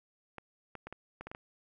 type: clicks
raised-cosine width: 0.5 ms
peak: -28 dBFS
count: 8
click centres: 0.383 / 0.753 / 0.87 / 0.926 / 1.21 / 1.27 / 1.315 / 1.349 s
effects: none